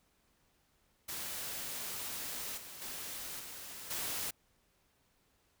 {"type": "noise with level steps", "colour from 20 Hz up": "white", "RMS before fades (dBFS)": [-41, -49, -43, -47, -38], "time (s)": [1.08, 4.31], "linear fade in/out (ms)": 10, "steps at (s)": [2.57, 2.81, 3.39, 3.9], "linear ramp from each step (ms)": 10, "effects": ["pink hiss -73 dBFS RMS until 5.6 s"]}